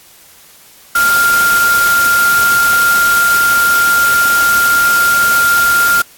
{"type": "tone in noise", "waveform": "sine", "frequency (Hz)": 1396, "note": "F6", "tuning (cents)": -1, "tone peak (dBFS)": -8, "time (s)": [0.95, 6.02], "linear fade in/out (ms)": 5, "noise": "white", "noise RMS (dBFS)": -18, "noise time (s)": [0.95, 6.02], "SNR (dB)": 7, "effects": ["white hiss -42 dBFS RMS until 6.17 s", "AAC 64 kbps"]}